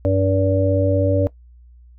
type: harmonic tone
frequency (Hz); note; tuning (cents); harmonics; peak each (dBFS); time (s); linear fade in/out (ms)
95.9; G2; -37; 1 / 3 / 5 / 6; -18 / -21 / -23 / -19; 0.05-1.27; 0
effects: noise-tail reverb RT60 0.1 s tail -18 dB re dry + added 60 Hz sine -43 dBFS peak until 1.98 s